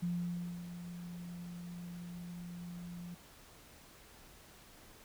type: tone with ADSR envelope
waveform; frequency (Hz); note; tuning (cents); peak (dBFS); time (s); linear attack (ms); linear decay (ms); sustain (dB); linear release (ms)
sine; 174.61; F3; 0; -32; 0.02-3.15; 12; 590; -11; 11
effects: pink hiss -58 dBFS RMS until 5.04 s